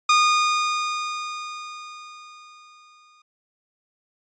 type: tone with exponential decay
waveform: sawtooth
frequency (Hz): 1226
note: D#6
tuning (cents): -26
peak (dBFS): -10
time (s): 0.09-3.22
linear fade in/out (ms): 5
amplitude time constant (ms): 680
effects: resampled to 16000 Hz